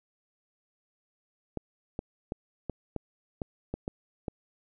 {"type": "clicks", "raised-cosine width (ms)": 2, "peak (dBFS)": -19, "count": 9, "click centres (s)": [1.573, 1.991, 2.321, 2.697, 2.963, 3.418, 3.74, 3.879, 4.282], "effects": []}